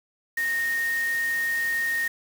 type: tone in noise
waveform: sine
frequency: 1851 Hz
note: A#6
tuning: 13 cents flat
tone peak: -23 dBFS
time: 0.37-2.08 s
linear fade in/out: 5 ms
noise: white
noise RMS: -38 dBFS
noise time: 0.37-2.08 s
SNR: +12 dB
effects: none